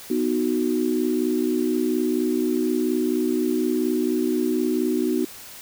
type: chord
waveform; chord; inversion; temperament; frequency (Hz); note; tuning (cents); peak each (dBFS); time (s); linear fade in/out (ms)
sine; B major; none; equal; 246.9 / 311.1 / 370; B3 / D#4 / F#4; 0 / 0 / 0; -24; 0.1-5.25; 5
effects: white hiss -41 dBFS RMS until 5.61 s